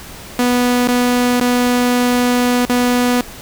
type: tone with dropouts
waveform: sawtooth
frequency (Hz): 245.8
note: B3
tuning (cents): -8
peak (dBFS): -8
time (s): 0.39-3.21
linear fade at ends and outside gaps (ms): 2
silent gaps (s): 0.875-0.884 / 1.401-1.41 / 2.652-2.695
effects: pink hiss -34 dBFS RMS until 3.41 s